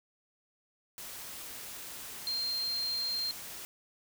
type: tone in noise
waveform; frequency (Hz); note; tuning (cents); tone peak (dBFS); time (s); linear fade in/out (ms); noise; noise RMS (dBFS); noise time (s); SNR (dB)
sine; 4186; C8; 0; -31; 2.27-3.31; 0; white; -44; 0.98-3.65; +10
effects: none